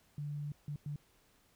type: tone bursts at uneven times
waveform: sine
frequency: 146.4 Hz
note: D3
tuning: 5 cents flat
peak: -37 dBFS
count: 3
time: 0.18-0.52 / 0.68-0.76 / 0.86-0.96 s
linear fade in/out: 2 ms
effects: pink hiss -69 dBFS RMS until 1.55 s